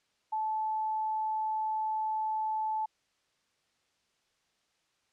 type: tone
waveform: sine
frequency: 870 Hz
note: A5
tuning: 20 cents flat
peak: -29 dBFS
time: 0.32-2.86 s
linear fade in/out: 10 ms
effects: white hiss -74 dBFS RMS until 5.12 s + low-pass 6000 Hz 12 dB/octave